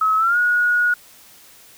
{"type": "tone with pitch glide", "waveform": "sine", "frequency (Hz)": [1285, 1450.7], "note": ["E6", "F#6"], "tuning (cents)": [-45, -35], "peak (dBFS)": -14, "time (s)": [0.01, 0.94], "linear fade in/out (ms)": 5, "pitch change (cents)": 210, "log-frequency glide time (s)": [0.17, 0.38], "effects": ["white hiss -47 dBFS RMS until 1.77 s"]}